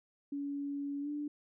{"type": "tone with pitch glide", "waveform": "sine", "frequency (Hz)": [283.3, 293.8], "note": ["C#4", "D4"], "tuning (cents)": [38, 1], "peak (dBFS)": -35, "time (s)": [0.32, 1.28], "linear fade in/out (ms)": 5, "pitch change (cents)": 63, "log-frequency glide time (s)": [1.01, 1.09], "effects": []}